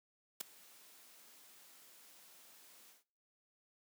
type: noise with ADSR envelope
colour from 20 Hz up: white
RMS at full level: -37 dBFS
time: 0.4-3.04 s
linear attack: 11 ms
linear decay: 4 ms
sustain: -24 dB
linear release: 150 ms
effects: noise-tail reverb RT60 0.6 s tail -25 dB re dry + high-pass 200 Hz 12 dB/octave